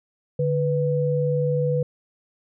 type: tone pair together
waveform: sine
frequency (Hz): 146.84 / 493.9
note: D3 / B4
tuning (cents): 0 / 0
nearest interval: octave + major sixth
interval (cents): 2100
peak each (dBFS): -22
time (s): 0.39-1.83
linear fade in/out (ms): 5
effects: none